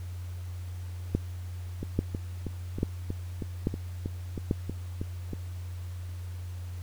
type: two click trains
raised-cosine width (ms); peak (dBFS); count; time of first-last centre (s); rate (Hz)
3; -12 / -20; 5 / 12; 1.15-4.511 / 1.83-5.333; 1.19 / 3.14
effects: added 89 Hz sine -35 dBFS peak until 6.82 s + pink hiss -54 dBFS RMS until 6.82 s